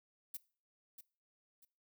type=noise with echo; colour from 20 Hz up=violet; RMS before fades=-43 dBFS; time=0.34-0.37 s; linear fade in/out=5 ms; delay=640 ms; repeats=2; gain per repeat=-10 dB; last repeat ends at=1.65 s; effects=noise-tail reverb RT60 0.4 s tail -21 dB re dry